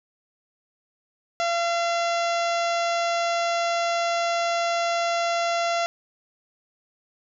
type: harmonic tone with a mistuned harmonic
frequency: 683 Hz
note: F5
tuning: 39 cents flat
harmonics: 1 / 2 / 3 / 4 / 5 / 6 / 7 / 8 / 9 / 10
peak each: -23 / -29 / -33 / -35 / -37 / -39 / -40 / -41 / -42 / -43 dBFS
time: 1.4-5.86 s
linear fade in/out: 0 ms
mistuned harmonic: 9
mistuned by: +20 cents
effects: none